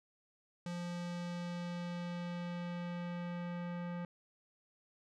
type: tone with low-pass filter sweep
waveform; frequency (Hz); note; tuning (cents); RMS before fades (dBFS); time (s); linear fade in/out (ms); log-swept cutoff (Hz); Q
square; 174.61; F3; 0; -41; 0.66-4.05; 2; 6900 to 1900; 0.96
effects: none